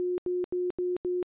sine tone bursts, 359.3 Hz, F4, 49 cents sharp, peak -26 dBFS, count 5, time 0-1.228 s, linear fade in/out 0 ms, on 180 ms, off 82 ms, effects resampled to 8000 Hz

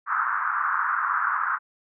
pink band-pass noise, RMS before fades -25 dBFS, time 0.06-1.59 s, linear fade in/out 50 ms, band 1100 to 1500 Hz, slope 48 dB/octave, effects none

